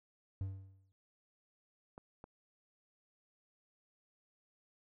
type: tone with exponential decay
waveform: triangle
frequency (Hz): 96.3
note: G2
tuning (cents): -30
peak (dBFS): -32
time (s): 0.41-0.92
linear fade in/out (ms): 0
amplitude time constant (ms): 110
type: clicks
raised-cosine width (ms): 1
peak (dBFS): -36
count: 2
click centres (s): 1.979 / 2.241
effects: none